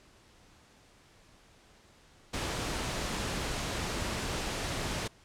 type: noise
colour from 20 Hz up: pink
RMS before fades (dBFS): -34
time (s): 2.33-5.08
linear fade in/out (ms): 10
effects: pink hiss -60 dBFS RMS until 5.24 s + low-pass 8000 Hz 12 dB/octave